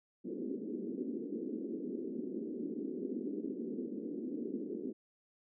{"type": "band-pass noise", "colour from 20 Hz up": "pink", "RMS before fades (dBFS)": -40, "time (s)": [0.24, 4.93], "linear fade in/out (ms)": 20, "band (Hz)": [220, 410], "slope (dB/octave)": 48, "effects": []}